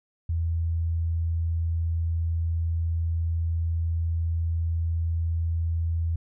sine tone, 82.9 Hz, E2, 10 cents sharp, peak -23 dBFS, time 0.29-6.16 s, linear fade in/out 5 ms, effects none

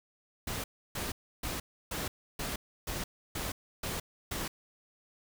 pink noise bursts, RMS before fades -36 dBFS, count 9, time 0.47-4.48 s, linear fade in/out 5 ms, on 170 ms, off 310 ms, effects none

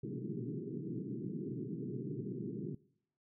pink band-pass noise, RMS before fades -41 dBFS, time 0.03-2.75 s, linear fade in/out 5 ms, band 120 to 420 Hz, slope 96 dB/octave, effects noise-tail reverb RT60 0.7 s tail -22 dB re dry

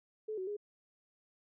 sine tone with pitch steps, 432.1 / 374.2 / 413.5 Hz, A4 / F#4 / G#4, -31 / +20 / -8 cents, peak -36 dBFS, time 0.28-0.568 s, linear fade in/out 10 ms, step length 96 ms, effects none

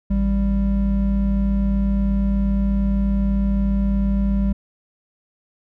triangle tone pair together, 54.1 / 197.3 Hz, A1 / G3, -29 / +11 cents, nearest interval octave + minor seventh, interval 2240 cents, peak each -17 dBFS, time 0.1-4.53 s, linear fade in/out 10 ms, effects none

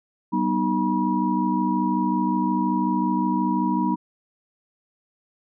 sine tone cluster, 190.6 / 243.9 / 309.4 / 965 Hz, G3 / B3 / D#4 / B5, -48 / -21 / -10 / -40 cents, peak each -25 dBFS, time 0.32-3.96 s, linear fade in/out 20 ms, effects none

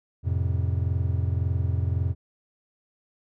triangle chord, F major, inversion none, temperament just, 87.31 / 109.13 / 130.96 Hz, F2 / A2 / C3, 0 / -14 / +2 cents, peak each -22 / -28 / -28 dBFS, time 0.23-2.15 s, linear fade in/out 50 ms, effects none

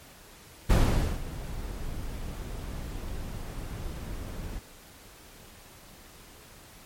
brown noise with ADSR envelope, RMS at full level -18 dBFS, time 0.69-4.6 s, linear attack 16 ms, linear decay 490 ms, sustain -18 dB, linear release 25 ms, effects pink hiss -51 dBFS RMS until 6.85 s + MP3 64 kbps

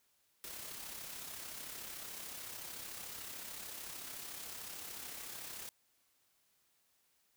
white noise with amplitude modulation, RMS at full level -45 dBFS, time 0.44-5.69 s, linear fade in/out 0 ms, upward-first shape sine, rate 33.6 Hz, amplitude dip 40%, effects white hiss -75 dBFS RMS until 7.36 s

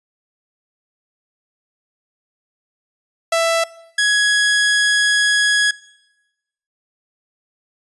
sawtooth tone pair in turn, 663 / 1670.7 Hz, E5 / G#6, +10 / +10 cents, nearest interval octave + major third, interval 1600 cents, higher second, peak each -10 dBFS, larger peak neither, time 3.32-3.64 / 3.98-5.71 s, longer second, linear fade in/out 5 ms, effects noise-tail reverb RT60 1.0 s tail -21 dB re dry + resampled to 24000 Hz

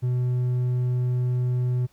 sine tone with hard clipping, 124.6 Hz, B2, 16 cents sharp, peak -22 dBFS, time 0.02-1.87 s, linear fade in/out 20 ms, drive 3 dB, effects pink hiss -63 dBFS RMS until 1.92 s

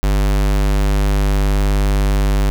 square tone, 49.79 Hz, G1, 28 cents sharp, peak -13 dBFS, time 0.03-2.5 s, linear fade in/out 0 ms, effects none

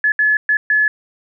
sine tone bursts at uneven times, 1712 Hz, A6, 48 cents flat, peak -11 dBFS, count 4, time 0.04-0.12 / 0.19-0.37 / 0.49-0.57 / 0.7-0.88 s, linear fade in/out 2 ms, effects none

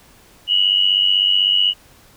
sine tone pair together, 2878 / 2974 Hz, F#7 / F#7, -49 / +8 cents, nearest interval minor second, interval 57 cents, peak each -15 / -16 dBFS, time 0.47-1.74 s, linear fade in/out 50 ms, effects pink hiss -49 dBFS RMS until 2.16 s

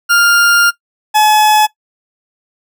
40% pulse tone pair in turn, 1403 / 853.3 Hz, F6 / G#5, +8 / +47 cents, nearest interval major sixth, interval 861 cents, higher first, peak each -6 dBFS, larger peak neither, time 0.09-0.71 / 1.14-1.67 s, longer first, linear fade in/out 20 ms, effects noise-tail reverb RT60 0.1 s tail -18 dB re dry

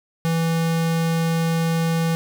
square tone, 164.81 Hz, E3, in tune, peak -19 dBFS, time 0.25-2.15 s, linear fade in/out 0 ms, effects none

